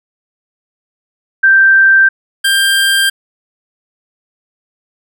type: tone pair in turn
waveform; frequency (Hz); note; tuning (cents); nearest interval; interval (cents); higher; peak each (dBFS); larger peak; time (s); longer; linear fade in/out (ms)
sine / 25% pulse; 1568 / 1588.1; G6 / G6; 0 / +22; unison; 22; second; -4 / -5; first; 1.43-2.09 / 2.44-3.1; neither; 10
effects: none